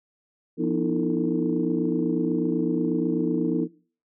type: tone cluster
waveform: sine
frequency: 172.9 / 246.1 / 304.5 / 332.6 / 449.3 Hz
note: F3 / B3 / D#4 / E4 / A4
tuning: -17 / -6 / -37 / +16 / +36 cents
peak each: -29 / -27 / -26 / -27 / -29 dBFS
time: 0.57-3.68 s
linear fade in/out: 50 ms
effects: noise-tail reverb RT60 0.4 s tail -20 dB re dry + tanh soft clip ceiling -11 dBFS